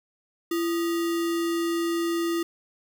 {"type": "tone with sample-and-hold", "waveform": "sine", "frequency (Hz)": 337.4, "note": "E4", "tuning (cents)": 40, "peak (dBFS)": -23, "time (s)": [0.51, 2.43], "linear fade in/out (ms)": 5, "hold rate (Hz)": 1575, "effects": []}